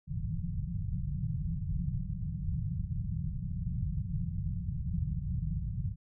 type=low-pass noise; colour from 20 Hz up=white; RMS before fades=-34 dBFS; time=0.07-5.96 s; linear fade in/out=50 ms; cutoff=180 Hz; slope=96 dB/octave; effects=none